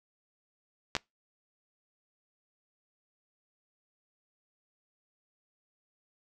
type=clicks; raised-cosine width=0.2 ms; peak=-11 dBFS; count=2; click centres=0.952 / 0.966 s; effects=noise-tail reverb RT60 0.2 s tail -26 dB re dry